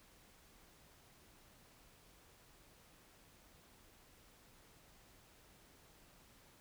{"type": "silence", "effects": ["pink hiss -65 dBFS RMS until 6.6 s"]}